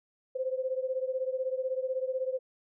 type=beating tone pair; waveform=sine; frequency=514 / 530 Hz; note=C5 / C5; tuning=-31 / +22 cents; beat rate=16 Hz; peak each=-31 / -34 dBFS; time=0.35-2.39 s; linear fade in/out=10 ms; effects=none